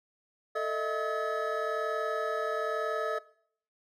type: tone cluster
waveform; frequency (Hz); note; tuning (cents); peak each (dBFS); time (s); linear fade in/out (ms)
triangle; 443.4 / 617 / 658 / 1279 / 1713; A4 / D#5 / E5 / D#6 / A6; +13 / -15 / -3 / +47 / -47; -32 / -32 / -35 / -33 / -38; 0.55-3.19; 10
effects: noise-tail reverb RT60 0.6 s tail -21 dB re dry